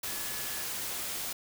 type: tone in noise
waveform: sine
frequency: 1706 Hz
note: G#6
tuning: 46 cents sharp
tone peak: -47 dBFS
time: 0.07-0.64 s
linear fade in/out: 5 ms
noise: white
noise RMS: -36 dBFS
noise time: 0.03-1.33 s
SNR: -14 dB
effects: none